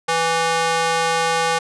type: tone with high-pass filter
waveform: square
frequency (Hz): 165.1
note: E3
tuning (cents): +3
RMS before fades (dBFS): -19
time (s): 0.08-1.59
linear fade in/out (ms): 10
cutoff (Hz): 720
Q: 1.2
effects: resampled to 22050 Hz